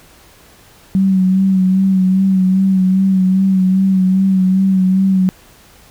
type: tone with vibrato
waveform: sine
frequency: 189.2 Hz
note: F#3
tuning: 39 cents sharp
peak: -9 dBFS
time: 0.95-5.29 s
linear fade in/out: 0 ms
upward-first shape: sine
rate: 2.5 Hz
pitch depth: 34 cents each way
effects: pink hiss -45 dBFS RMS until 5.9 s